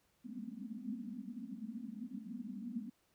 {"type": "band-pass noise", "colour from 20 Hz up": "pink", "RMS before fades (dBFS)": -45, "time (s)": [0.24, 2.9], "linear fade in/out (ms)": 10, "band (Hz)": [200, 260], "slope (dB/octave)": 96, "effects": ["pink hiss -75 dBFS RMS until 3.14 s", "high-pass 60 Hz 12 dB/octave"]}